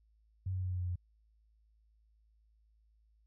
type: tone with pitch steps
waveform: sine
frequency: 93.7 / 92.68 / 91.67 / 90.67 / 89.68 / 88.7 Hz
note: F#2 / F#2 / F#2 / F#2 / F2 / F2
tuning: +22 / +3 / -16 / -35 / +46 / +27 cents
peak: -33 dBFS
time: 0.46-0.958 s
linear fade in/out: 5 ms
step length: 83 ms
effects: added 54 Hz sine -66 dBFS peak until 3.26 s